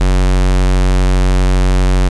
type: tone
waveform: square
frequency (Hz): 46.25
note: F#1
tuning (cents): 0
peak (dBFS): -9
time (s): 0-2.09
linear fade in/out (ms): 10
effects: resampled to 22050 Hz + 8-bit